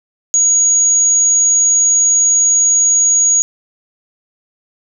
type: tone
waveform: sine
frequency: 6710 Hz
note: G#8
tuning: 17 cents sharp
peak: -8 dBFS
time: 0.34-3.42 s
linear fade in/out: 0 ms
effects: none